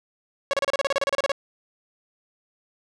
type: tone bursts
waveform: sawtooth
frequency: 554.4 Hz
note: C#5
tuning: in tune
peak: -16 dBFS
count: 15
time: 0.51-1.318 s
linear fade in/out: 0 ms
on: 24 ms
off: 32 ms
effects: low-pass 6000 Hz 12 dB/octave